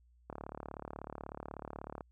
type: click train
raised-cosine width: 1 ms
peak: -28 dBFS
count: 63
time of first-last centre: 0.3-2.008 s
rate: 36.3 Hz
effects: added 60 Hz sine -63 dBFS peak until 2.11 s